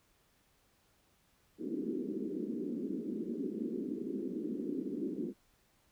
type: band-pass noise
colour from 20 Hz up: pink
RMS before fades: -38 dBFS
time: 1.58-5.34 s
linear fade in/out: 50 ms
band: 210 to 390 Hz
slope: 48 dB/octave
effects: pink hiss -71 dBFS RMS until 5.91 s